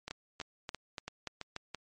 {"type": "two click trains", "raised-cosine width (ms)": 0.2, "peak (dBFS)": [-22, -21], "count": [6, 6], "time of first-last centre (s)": [[0.08, 1.747], [0.11, 1.563]], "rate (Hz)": [3, 3.44], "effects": ["MP3 48 kbps"]}